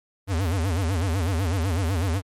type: tone with vibrato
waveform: square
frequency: 89 Hz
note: F2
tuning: 33 cents sharp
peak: -22 dBFS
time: 0.27-2.22 s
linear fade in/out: 50 ms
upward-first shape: sine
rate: 8 Hz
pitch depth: 210 cents each way
effects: MP3 64 kbps